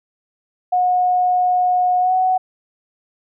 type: tone with pitch glide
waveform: sine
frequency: 726 to 743.8 Hz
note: F#5 to F#5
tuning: -33 to +9 cents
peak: -13 dBFS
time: 0.72-2.38 s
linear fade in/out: 10 ms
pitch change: +42 cents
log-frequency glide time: 2-2.13 s
effects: none